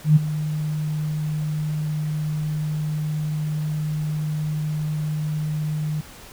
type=tone with ADSR envelope; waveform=sine; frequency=152.8 Hz; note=D#3; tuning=31 cents flat; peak=-8 dBFS; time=0.04-6.01 s; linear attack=120 ms; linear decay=19 ms; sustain=-14 dB; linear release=8 ms; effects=pink hiss -43 dBFS RMS until 6.32 s